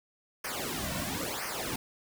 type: noise with flanger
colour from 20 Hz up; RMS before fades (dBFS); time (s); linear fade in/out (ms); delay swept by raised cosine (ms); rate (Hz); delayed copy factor
pink; -35; 0.44-1.76; 5; 0.26 to 2.46; 0.99; -0.9
effects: none